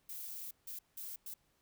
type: noise bursts at uneven times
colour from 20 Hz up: violet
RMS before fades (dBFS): -45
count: 4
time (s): 0.09-0.51 / 0.67-0.79 / 0.97-1.16 / 1.26-1.34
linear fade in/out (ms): 5
effects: pink hiss -75 dBFS RMS until 1.61 s